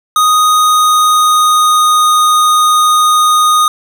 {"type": "tone with pitch glide", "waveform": "square", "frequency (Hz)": [1244.5, 1236.6], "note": ["D#6", "D#6"], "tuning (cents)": [0, -11], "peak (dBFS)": -7, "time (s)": [0.16, 3.68], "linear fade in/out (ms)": 2, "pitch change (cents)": -11, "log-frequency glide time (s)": [0.49, 2.15], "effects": ["8-bit"]}